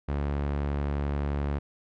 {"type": "tone with low-pass filter", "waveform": "sawtooth", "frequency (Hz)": 71.5, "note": "D2", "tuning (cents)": -46, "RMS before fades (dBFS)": -29, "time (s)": [0.08, 1.59], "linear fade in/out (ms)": 10, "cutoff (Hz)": 2100, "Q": 0.55, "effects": []}